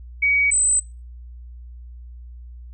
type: tone pair in turn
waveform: sine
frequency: 2260 / 8074 Hz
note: C#7 / B8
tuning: +33 / +37 cents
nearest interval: octave + minor seventh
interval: 2204 cents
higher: second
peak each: -15 dBFS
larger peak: neither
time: 0.22-0.51 / 0.51-0.8 s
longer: neither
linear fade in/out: 10 ms
effects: noise-tail reverb RT60 0.3 s tail -24 dB re dry + added 60 Hz sine -36 dBFS peak until 2.73 s

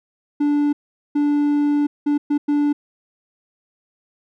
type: tone bursts at uneven times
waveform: triangle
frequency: 291.8 Hz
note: D4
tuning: 11 cents flat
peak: -13 dBFS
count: 5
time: 0.4-0.73 / 1.15-1.87 / 2.06-2.18 / 2.3-2.38 / 2.48-2.73 s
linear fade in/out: 10 ms
effects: none

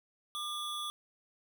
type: tone pair together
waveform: square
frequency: 1200 / 3394 Hz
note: D6 / G#7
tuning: +37 / +37 cents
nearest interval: octave + tritone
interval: 1800 cents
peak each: -40 / -39 dBFS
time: 0.35-0.9 s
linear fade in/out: 0 ms
effects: none

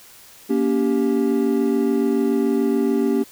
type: chord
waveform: triangle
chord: G diminished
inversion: first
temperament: just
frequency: 235.2 / 282.2 / 392 Hz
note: Bb3 / Db4 / G4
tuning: +16 / +31 / 0 cents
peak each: -19 dBFS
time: 0.49-3.24 s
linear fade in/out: 20 ms
effects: white hiss -46 dBFS RMS until 3.31 s

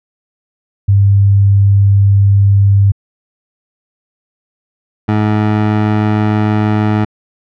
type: tone pair in turn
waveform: sine / 20% pulse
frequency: 99.6 / 106.43 Hz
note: G2 / G#2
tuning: +28 / +43 cents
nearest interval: minor second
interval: 115 cents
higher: second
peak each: -5 dBFS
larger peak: neither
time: 0.88-2.92 / 5.08-7.05 s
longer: first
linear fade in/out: 10 ms
effects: low-pass 2000 Hz 12 dB/octave

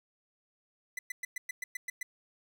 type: tone bursts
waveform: 45% pulse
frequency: 2000 Hz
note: B6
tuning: 21 cents sharp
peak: -34 dBFS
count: 9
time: 0.97-2.03 s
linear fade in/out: 5 ms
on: 20 ms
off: 110 ms
effects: none

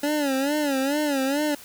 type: tone with vibrato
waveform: 25% pulse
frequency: 282.9 Hz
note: C#4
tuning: 35 cents sharp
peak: -18 dBFS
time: 0.03-1.55 s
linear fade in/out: 5 ms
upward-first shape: sine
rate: 2.3 Hz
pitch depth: 120 cents each way
effects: white hiss -45 dBFS RMS until 1.64 s

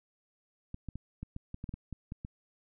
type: clicks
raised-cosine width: 5 ms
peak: -27 dBFS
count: 12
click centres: 0.744 / 0.887 / 0.956 / 1.23 / 1.364 / 1.544 / 1.641 / 1.692 / 1.74 / 1.927 / 2.121 / 2.249 s
effects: none

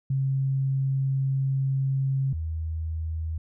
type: tone pair in turn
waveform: sine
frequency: 134.9 / 80.21 Hz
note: C#3 / E2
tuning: -47 / -47 cents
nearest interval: major sixth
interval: 900 cents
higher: first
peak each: -22 / -27 dBFS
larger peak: first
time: 0.1-2.33 / 2.33-3.38 s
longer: first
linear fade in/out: 5 ms
effects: none

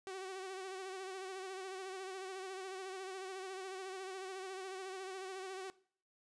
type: tone with vibrato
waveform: sawtooth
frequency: 378.9 Hz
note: F#4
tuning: 41 cents sharp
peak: -39 dBFS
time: 0.07-5.7 s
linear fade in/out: 0 ms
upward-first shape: sine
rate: 14 Hz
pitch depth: 45 cents each way
effects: noise-tail reverb RT60 0.5 s tail -19 dB re dry + resampled to 22050 Hz

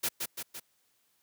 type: noise with echo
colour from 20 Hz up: white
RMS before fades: -30 dBFS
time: 0.03-0.09 s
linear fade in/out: 10 ms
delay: 170 ms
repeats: 3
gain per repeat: -4 dB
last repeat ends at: 0.6 s
effects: white hiss -72 dBFS RMS until 1.22 s + high-pass 60 Hz 12 dB/octave

